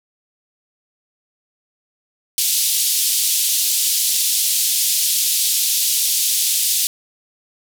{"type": "band-pass noise", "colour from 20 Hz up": "white", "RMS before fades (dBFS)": -18, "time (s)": [2.38, 6.87], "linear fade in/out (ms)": 0, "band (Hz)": [3200, 14000], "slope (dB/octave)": 24, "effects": []}